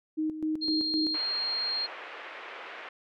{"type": "tone with tremolo", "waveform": "sine", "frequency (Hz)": 311.8, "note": "D#4", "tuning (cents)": 4, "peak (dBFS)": -26, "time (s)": [0.17, 1.17], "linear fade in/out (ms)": 20, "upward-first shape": "square", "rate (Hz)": 3.9, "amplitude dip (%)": 65}
{"type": "tone", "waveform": "sine", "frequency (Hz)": 4218, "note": "C8", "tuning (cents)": 13, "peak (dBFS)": -28, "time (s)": [0.61, 1.87], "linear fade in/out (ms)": 20}
{"type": "band-pass noise", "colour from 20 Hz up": "white", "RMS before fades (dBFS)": -43, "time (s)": [1.14, 2.89], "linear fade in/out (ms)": 5, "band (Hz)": [390, 2500], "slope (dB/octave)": 24}
{"effects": []}